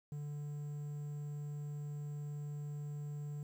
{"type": "tone with quantisation", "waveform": "triangle", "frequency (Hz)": 146.83, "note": "D3", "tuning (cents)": 0, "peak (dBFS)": -38, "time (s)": [0.12, 3.43], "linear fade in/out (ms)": 2, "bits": 11, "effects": []}